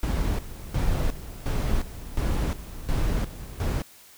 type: noise with tremolo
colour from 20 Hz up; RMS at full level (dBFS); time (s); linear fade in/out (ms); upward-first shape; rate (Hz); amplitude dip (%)
brown; -24; 0.03-3.82; 0; square; 1.4; 80
effects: white hiss -51 dBFS RMS until 4.17 s